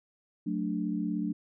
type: chord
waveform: sine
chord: D major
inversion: first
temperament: just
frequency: 183.54 / 220.2 / 293.7 Hz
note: F#3 / A3 / D4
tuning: -14 / +2 / 0 cents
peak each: -33 dBFS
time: 0.46-1.33 s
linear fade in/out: 10 ms
effects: none